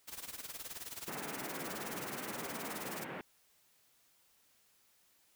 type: noise with tremolo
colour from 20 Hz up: white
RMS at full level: -43 dBFS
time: 0.07-3.05 s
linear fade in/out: 20 ms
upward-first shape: sine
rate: 19 Hz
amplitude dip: 80%
type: band-pass noise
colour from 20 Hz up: pink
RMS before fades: -44 dBFS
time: 1.08-3.21 s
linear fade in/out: 0 ms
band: 170 to 2400 Hz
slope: 24 dB/octave
effects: white hiss -70 dBFS RMS until 5.35 s